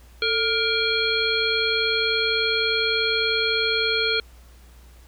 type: harmonic tone with a mistuned harmonic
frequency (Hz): 470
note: A#4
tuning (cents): +14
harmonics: 1 / 3 / 5 / 7 / 9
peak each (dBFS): -26 / -26 / -26 / -26 / -26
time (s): 0.22-4.2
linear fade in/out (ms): 2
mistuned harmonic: 1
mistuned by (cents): -98
effects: added 60 Hz sine -46 dBFS peak until 5.07 s + pink hiss -55 dBFS RMS until 5.07 s